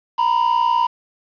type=tone pair together; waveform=triangle; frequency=936 / 996 Hz; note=A#5 / B5; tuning=+7 / +14 cents; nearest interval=minor second; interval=107 cents; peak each=-15 / -16 dBFS; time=0.18-0.87 s; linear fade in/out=10 ms; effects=resampled to 11025 Hz + 7-bit